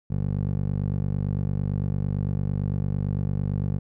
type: tone with band-pass filter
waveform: 15% pulse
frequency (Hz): 48.89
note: G1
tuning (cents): -4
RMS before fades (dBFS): -26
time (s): 0.1-3.79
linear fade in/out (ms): 10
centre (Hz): 140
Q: 1.1
effects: none